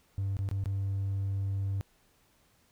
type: tone with dropouts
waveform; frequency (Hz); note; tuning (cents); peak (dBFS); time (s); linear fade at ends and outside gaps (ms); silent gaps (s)
triangle; 98; G2; 0; -26; 0.18-1.81; 0; 0.368-0.39 / 0.489-0.513 / 0.639-0.658
effects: tanh soft clip ceiling -24 dBFS + pink hiss -67 dBFS RMS until 2.71 s